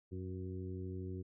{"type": "harmonic tone with a mistuned harmonic", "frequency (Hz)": 92.5, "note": "F#2", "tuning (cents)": 0, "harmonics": [1, 2, 3, 4, 5], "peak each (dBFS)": [-42, -48, -49, -47, -59], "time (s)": [0.11, 1.23], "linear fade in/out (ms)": 20, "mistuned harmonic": 5, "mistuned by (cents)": 30, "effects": []}